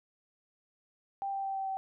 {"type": "tone with pitch steps", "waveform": "sine", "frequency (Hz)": [788, 783.5, 778.9, 774.5, 770], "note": ["G5", "G5", "G5", "G5", "G5"], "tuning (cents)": [9, -1, -11, -21, -31], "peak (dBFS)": -32, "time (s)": [1.22, 1.77], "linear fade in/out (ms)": 0, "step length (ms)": 110, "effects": []}